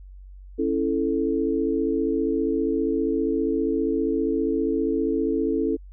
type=chord; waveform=sine; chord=A major; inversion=first; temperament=just; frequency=275 / 330 / 440 Hz; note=C#4 / E4 / A4; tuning=-14 / +2 / 0 cents; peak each=-25 dBFS; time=0.58-5.77 s; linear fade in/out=20 ms; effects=added 47 Hz sine -40 dBFS peak until 5.92 s